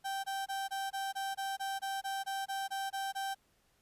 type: tone bursts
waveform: 35% pulse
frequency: 781 Hz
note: G5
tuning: 7 cents flat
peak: -33 dBFS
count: 15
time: 0.04-3.348 s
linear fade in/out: 20 ms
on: 200 ms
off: 22 ms
effects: pink hiss -72 dBFS RMS until 3.81 s + resampled to 32000 Hz